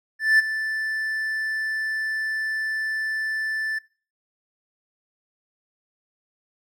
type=tone with ADSR envelope; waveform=triangle; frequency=1760 Hz; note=A6; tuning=in tune; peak=-10 dBFS; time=0.19-3.79 s; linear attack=200 ms; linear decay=17 ms; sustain=-12 dB; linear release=10 ms; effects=noise-tail reverb RT60 0.4 s tail -22 dB re dry